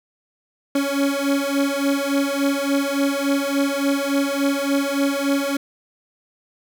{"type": "beating tone pair", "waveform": "30% pulse", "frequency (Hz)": [277.2, 280.7], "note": ["C#4", "C#4"], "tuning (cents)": [0, 22], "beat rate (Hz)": 3.5, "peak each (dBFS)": -19, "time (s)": [0.75, 5.57], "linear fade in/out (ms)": 5, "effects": []}